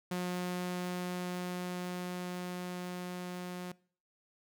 sawtooth tone with level ramp, 179.6 Hz, F3, 49 cents sharp, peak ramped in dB -29 to -35 dBFS, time 0.11-3.72 s, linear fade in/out 5 ms, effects noise-tail reverb RT60 0.5 s tail -23 dB re dry

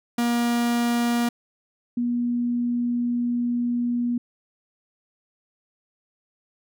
45% pulse / sine tone pair in turn, 237.7 / 240.9 Hz, A#3 / B3, +34 / -43 cents, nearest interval unison, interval 23 cents, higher second, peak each -20 / -21 dBFS, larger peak first, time 0.18-1.29 / 1.97-4.18 s, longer second, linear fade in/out 5 ms, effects none

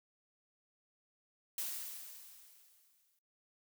blue noise with exponential decay, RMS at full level -38 dBFS, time 1.58-3.19 s, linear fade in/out 2 ms, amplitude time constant 350 ms, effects noise-tail reverb RT60 0.4 s tail -25 dB re dry

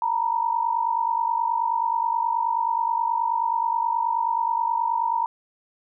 sine tone pair together, 914.6 / 964 Hz, A#5 / B5, -33 / -42 cents, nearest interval minor second, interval 91 cents, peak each -23 / -24 dBFS, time 0.02-5.26 s, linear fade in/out 2 ms, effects none

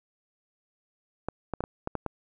clicks, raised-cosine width 1 ms, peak -16 dBFS, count 7, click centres 1.286 / 1.537 / 1.606 / 1.639 / 1.874 / 1.953 / 2.063 s, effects none

